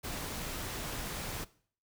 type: noise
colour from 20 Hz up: pink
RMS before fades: -39 dBFS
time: 0.03-1.45 s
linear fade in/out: 20 ms
effects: noise-tail reverb RT60 0.5 s tail -19 dB re dry